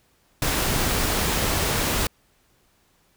pink noise, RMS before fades -23 dBFS, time 0.42-2.07 s, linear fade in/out 2 ms, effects pink hiss -63 dBFS RMS until 3.16 s

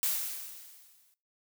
blue noise with exponential decay, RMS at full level -28 dBFS, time 0.03-1.14 s, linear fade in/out 0 ms, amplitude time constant 240 ms, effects noise-tail reverb RT60 0.3 s tail -19 dB re dry

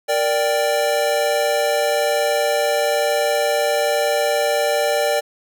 square chord, G minor, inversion first, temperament equal, 466.2 / 587.3 / 784 Hz, Bb4 / D5 / G5, 0 / 0 / 0 cents, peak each -24 / -19 / -24 dBFS, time 0.08-5.21 s, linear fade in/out 20 ms, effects none

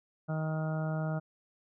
harmonic tone, 157.2 Hz, D#3, 18 cents sharp, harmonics 1 / 2 / 3 / 4 / 5 / 6 / 7 / 8 / 9, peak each -31 / -44 / -47 / -39 / -45 / -53 / -56 / -48 / -46 dBFS, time 0.28-1.2 s, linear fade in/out 20 ms, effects none

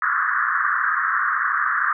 pink band-pass noise, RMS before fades -21 dBFS, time 0.02-1.93 s, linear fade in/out 2 ms, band 1100 to 1800 Hz, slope 96 dB/octave, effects none

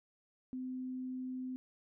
sine tone, 256.2 Hz, C4, 36 cents flat, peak -38 dBFS, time 0.53-1.56 s, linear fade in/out 0 ms, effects none

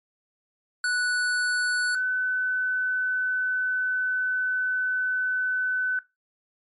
square / sine tone pair in turn, 1480 / 1507.6 Hz, F#6 / F#6, 0 / +32 cents, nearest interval unison, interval 32 cents, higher second, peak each -23 dBFS, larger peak neither, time 0.84-1.95 / 1.95-5.99 s, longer second, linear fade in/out 2 ms, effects noise-tail reverb RT60 0.2 s tail -17 dB re dry + MP3 48 kbps

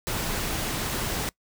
pink noise, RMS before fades -29 dBFS, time 0.07-1.29 s, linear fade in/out 0 ms, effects noise-tail reverb RT60 0.1 s tail -23 dB re dry

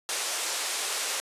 white band-pass noise, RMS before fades -31 dBFS, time 0.09-1.2 s, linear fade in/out 0 ms, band 390 to 9500 Hz, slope 24 dB/octave, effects resampled to 32000 Hz

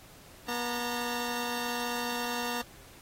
10% pulse tone pair together, 241.3 / 911 Hz, B3 / A#5, -40 / -40 cents, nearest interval octave + major seventh, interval 2300 cents, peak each -24 / -27 dBFS, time 0.48-2.62 s, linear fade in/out 10 ms, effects pink hiss -54 dBFS RMS until 3.01 s + AAC 48 kbps

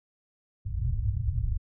white low-pass noise, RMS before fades -28 dBFS, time 0.65-1.58 s, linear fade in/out 20 ms, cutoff 120 Hz, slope 48 dB/octave, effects none

